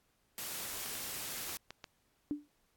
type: noise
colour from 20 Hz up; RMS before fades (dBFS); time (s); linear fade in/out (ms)
white; -41; 0.38-1.57; 0
type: clicks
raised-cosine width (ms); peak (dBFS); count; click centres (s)
0.2; -27; 5; 0.861 / 0.953 / 1.494 / 1.706 / 1.842
type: tone with exponential decay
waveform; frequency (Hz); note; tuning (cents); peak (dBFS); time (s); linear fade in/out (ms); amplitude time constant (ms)
sine; 293.7; D4; 0; -29; 2.31-2.48; 0; 35
effects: pink hiss -75 dBFS RMS until 2.76 s + AAC 64 kbps